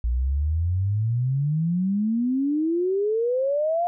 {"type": "exponential sweep", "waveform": "sine", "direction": "up", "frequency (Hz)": [57.3, 712], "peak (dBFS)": -20, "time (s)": [0.04, 3.87], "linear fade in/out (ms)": 0, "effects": []}